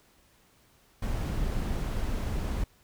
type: noise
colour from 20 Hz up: brown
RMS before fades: -30 dBFS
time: 1.02-2.64 s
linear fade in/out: 5 ms
effects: pink hiss -63 dBFS RMS until 2.83 s

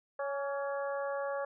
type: harmonic tone with a mistuned harmonic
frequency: 278.8 Hz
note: C#4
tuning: 10 cents sharp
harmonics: 2 / 3 / 4 / 5 / 6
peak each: -34 / -42 / -42 / -46 / -45 dBFS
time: 0.19-1.45 s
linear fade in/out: 5 ms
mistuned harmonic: 4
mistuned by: +32 cents
effects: none

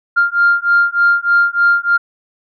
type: beating tone pair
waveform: sine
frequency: 1396.9 / 1400.2 Hz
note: F6 / F6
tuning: 0 / +4 cents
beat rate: 3.3 Hz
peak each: -12 dBFS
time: 0.16-1.98 s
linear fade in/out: 20 ms
effects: tanh soft clip ceiling -3 dBFS

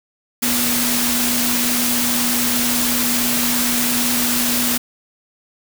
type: tone in noise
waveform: sine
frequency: 242.1 Hz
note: B3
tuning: 34 cents flat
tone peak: -22 dBFS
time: 0.42-4.78 s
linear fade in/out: 10 ms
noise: white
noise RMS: -19 dBFS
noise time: 0.42-4.78 s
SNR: -6 dB
effects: none

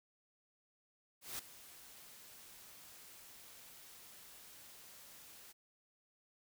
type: noise with ADSR envelope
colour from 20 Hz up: white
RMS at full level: -42 dBFS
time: 1.21-5.53 s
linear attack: 180 ms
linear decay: 5 ms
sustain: -15 dB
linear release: 19 ms
effects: none

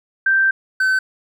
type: tone pair in turn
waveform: sine / triangle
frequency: 1566 / 1529.3 Hz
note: G6 / G6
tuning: -2 / -43 cents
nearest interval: unison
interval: 41 cents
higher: first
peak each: -12 dBFS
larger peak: neither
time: 0.26-0.51 / 0.8-0.99 s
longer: first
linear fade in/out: 5 ms
effects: none

